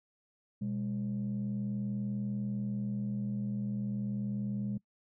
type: tone pair together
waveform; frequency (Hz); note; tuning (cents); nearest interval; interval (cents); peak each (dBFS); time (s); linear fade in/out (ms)
sine; 123.47 / 203.8; B2 / G#3; 0 / -32; major sixth; 868; -36 / -32; 0.61-4.78; 10
effects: noise-tail reverb RT60 0.1 s tail -23 dB re dry + tanh soft clip ceiling -28 dBFS